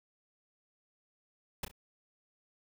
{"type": "noise with echo", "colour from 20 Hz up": "pink", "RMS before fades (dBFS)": -35, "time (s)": [1.63, 1.65], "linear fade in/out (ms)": 5, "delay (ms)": 32, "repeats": 2, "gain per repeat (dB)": -10, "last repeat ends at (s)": 1.714, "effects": []}